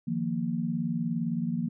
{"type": "chord", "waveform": "sine", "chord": "Eb suspended second", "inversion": "none", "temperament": "equal", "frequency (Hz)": [155.56, 174.61, 233.1], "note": ["Eb3", "F3", "Bb3"], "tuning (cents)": [0, 0, 0], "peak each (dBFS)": [-34, -31, -30], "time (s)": [0.07, 1.69], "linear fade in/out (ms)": 10, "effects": []}